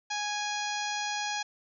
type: harmonic tone with a mistuned harmonic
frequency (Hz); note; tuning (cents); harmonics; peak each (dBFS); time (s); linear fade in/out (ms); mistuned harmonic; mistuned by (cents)
830.6; G#5; 0; 1 / 2 / 3 / 4 / 5 / 6 / 7 / 8; -34 / -37 / -39 / -40 / -41 / -42 / -42 / -43; 0.1-1.43; 10; 3; -15
effects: none